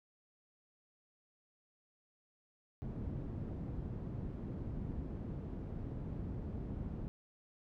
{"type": "low-pass noise", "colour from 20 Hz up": "white", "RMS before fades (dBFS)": -42, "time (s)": [2.82, 7.08], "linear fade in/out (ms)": 0, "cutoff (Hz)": 180, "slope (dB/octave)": 12, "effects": []}